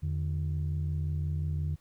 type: tone pair together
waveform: sine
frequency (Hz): 84 / 149.67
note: E2 / D3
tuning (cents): +33 / +33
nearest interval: minor seventh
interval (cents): 1000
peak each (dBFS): -29 / -31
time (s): 0.02-1.76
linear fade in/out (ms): 20
effects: tanh soft clip ceiling -24 dBFS + pink hiss -68 dBFS RMS until 1.8 s